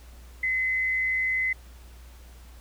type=tone with frequency modulation; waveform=sine; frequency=2040 Hz; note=C7; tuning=44 cents flat; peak=-23 dBFS; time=0.43-1.53 s; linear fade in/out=5 ms; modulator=152 Hz; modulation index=0.26; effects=added 60 Hz sine -45 dBFS peak until 2.6 s + pink hiss -55 dBFS RMS until 2.6 s